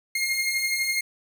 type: beating tone pair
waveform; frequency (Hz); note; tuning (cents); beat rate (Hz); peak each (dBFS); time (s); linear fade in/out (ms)
sawtooth; 2125 / 2137; C7 / C7; +26 / +36; 12; -27 / -21; 0.15-1.01; 5
effects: none